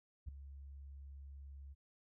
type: tone with ADSR envelope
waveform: sine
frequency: 69.3 Hz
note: C#2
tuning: in tune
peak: -37 dBFS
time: 0.26-1.75 s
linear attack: 25 ms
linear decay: 3 ms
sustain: -12 dB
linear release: 30 ms
effects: tanh soft clip ceiling -33 dBFS